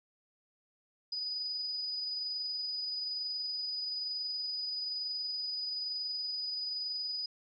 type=tone with amplitude modulation; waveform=sine; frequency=4963 Hz; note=D#8; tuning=5 cents flat; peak=-33 dBFS; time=1.12-7.26 s; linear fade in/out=5 ms; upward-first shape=sine; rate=21.1 Hz; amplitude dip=25%; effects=none